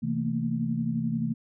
sine tone cluster, 130.3 / 164.4 / 225.1 / 236.6 Hz, C3 / E3 / A3 / A#3, -7 / -4 / +40 / +26 cents, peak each -33 / -31 / -28 / -36 dBFS, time 0.02-1.34 s, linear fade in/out 20 ms, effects none

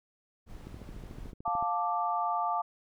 brown noise, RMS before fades -45 dBFS, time 0.46-1.34 s, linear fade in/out 50 ms
click train, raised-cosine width 3 ms, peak -32 dBFS, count 14, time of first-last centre 0.67-1.626 s, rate 13.6 Hz
sine chord, D minor, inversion first, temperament just, 704.8 / 881 / 1174.7 Hz, F5 / A5 / D6, +16 / +2 / 0 cents, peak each -32 dBFS, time 1.45-2.62 s, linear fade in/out 10 ms
effects none

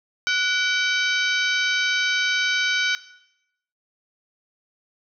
harmonic tone with a mistuned harmonic, 767 Hz, G5, 38 cents flat, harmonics 2 / 3 / 4 / 5 / 6 / 7 / 8, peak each -22 / -26 / -28 / -30 / -32 / -33 / -34 dBFS, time 0.27-2.95 s, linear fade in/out 0 ms, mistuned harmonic 2, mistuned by -70 cents, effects noise-tail reverb RT60 0.8 s tail -17 dB re dry

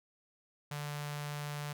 sawtooth tone with notch filter, 146.83 Hz, D3, in tune, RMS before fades -40 dBFS, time 0.71-1.73 s, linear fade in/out 5 ms, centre 310 Hz, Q 0.53, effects none

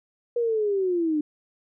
sine linear sweep, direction down, 482.5 to 293.7 Hz, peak -21 dBFS, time 0.36-1.21 s, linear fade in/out 5 ms, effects none

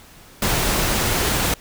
pink noise, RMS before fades -20 dBFS, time 0.42-1.54 s, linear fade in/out 2 ms, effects pink hiss -46 dBFS RMS until 1.6 s

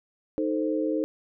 sine chord, A diminished, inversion second, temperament equal, 311.1 / 440 / 523.3 Hz, Eb4 / A4 / C5, 0 / 0 / 0 cents, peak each -26 / -30 / -30 dBFS, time 0.38-1.04 s, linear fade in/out 0 ms, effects none

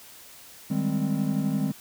triangle chord, Ab major seventh, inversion second, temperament equal, 155.56 / 196 / 207.7 / 261.6 Hz, Eb3 / G3 / Ab3 / C4, 0 / 0 / 0 / 0 cents, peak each -27 dBFS, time 0.7-1.72 s, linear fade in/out 10 ms, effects white hiss -48 dBFS RMS until 1.8 s

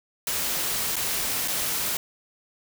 white noise with dropouts, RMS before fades -27 dBFS, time 0.27-1.97 s, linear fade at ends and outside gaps 2 ms, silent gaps 0.958-0.964 / 1.477-1.481 s, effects none

